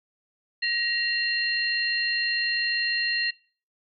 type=tone cluster; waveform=sine; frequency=1894 / 2755 / 4191 Hz; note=A#6 / F7 / C8; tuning=+27 / -24 / +2 cents; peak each=-27 / -29 / -27 dBFS; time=0.62-3.31 s; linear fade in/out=10 ms; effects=noise-tail reverb RT60 0.4 s tail -21 dB re dry